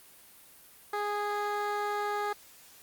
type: tone with band-pass filter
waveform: 15% pulse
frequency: 413.4 Hz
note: G#4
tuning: 8 cents flat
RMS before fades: -32 dBFS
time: 0.93-2.33 s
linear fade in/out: 5 ms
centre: 830 Hz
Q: 0.55
effects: white hiss -55 dBFS RMS until 2.82 s + Opus 32 kbps